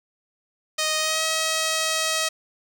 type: tone with pitch glide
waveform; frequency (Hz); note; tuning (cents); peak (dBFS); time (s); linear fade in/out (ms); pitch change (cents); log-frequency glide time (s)
5% pulse; 622.3 to 638; D#5 to D#5; 0 to +43; -10; 0.78-2.29; 10; +43; 0.98-1.23
effects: none